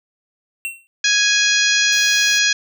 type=tone with exponential decay; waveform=square; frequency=2722 Hz; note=F7; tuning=45 cents flat; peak=-20 dBFS; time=0.65-0.87 s; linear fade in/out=0 ms; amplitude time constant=47 ms
type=harmonic tone; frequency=830.6 Hz; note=G#5; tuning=in tune; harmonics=2 / 3 / 4 / 5 / 6 / 7 / 8; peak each=-18 / -20 / -21 / -22 / -23 / -23 / -24 dBFS; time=1.04-2.53 s; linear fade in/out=5 ms
type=band-stop noise; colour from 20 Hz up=white; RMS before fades=-36 dBFS; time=1.92-2.39 s; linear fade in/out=5 ms; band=970 to 1500 Hz; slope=96 dB/octave
effects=none